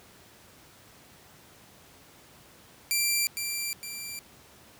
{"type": "tone with echo", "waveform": "10% pulse", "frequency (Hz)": 2359, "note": "D7", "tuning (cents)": 7, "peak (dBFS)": -15, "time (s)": [2.91, 3.27], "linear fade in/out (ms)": 0, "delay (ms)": 460, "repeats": 2, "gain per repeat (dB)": -6, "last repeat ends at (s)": 4.19, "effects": ["pink hiss -54 dBFS RMS until 4.79 s", "high-pass 80 Hz 12 dB/octave"]}